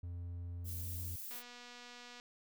triangle tone with pitch glide, 87.1 to 86.5 Hz, F2 to F2, -4 to -16 cents, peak -39 dBFS, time 0.03-1.16 s, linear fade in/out 5 ms, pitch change -12 cents, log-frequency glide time 0.62-1.04 s
violet noise, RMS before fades -46 dBFS, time 0.64-1.43 s, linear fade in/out 50 ms
click train, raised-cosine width 0.2 ms, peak -36 dBFS, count 217, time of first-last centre 1.31-2.199 s, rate 243 Hz
effects none

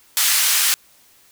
white band-pass noise, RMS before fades -17 dBFS, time 0.17-0.74 s, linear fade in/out 0 ms, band 1500 to 13000 Hz, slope 12 dB/octave, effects white hiss -53 dBFS RMS until 1.31 s

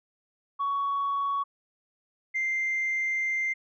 sine tone pair in turn, 1119 / 2091 Hz, C#6 / C7, +16 / -2 cents, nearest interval major seventh, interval 1082 cents, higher second, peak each -24 dBFS, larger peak neither, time 0.59-1.44 / 2.34-3.54 s, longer second, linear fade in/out 20 ms, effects tanh soft clip ceiling -22 dBFS

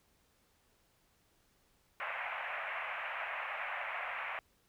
white band-pass noise, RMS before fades -40 dBFS, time 2-4.39 s, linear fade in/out 0 ms, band 590 to 2500 Hz, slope 48 dB/octave, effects pink hiss -72 dBFS RMS until 4.68 s

